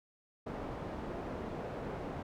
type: low-pass noise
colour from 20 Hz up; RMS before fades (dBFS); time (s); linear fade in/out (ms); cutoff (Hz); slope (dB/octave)
white; -41; 0.46-2.23; 10; 620; 12
effects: none